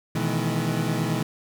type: chord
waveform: 30% pulse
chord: E major seventh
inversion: second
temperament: equal with one note detuned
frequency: 123.47 / 155.56 / 164.81 / 213.1 Hz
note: B2 / D#3 / E3 / G#3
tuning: 0 / 0 / 0 / +45 cents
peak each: -26 / -26 / -25 / -28 dBFS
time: 0.15-1.23 s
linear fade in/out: 5 ms
effects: none